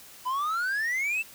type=exponential sweep; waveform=triangle; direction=up; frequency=984 to 2704 Hz; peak=-24 dBFS; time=0.25-1.23 s; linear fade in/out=20 ms; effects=white hiss -49 dBFS RMS until 1.34 s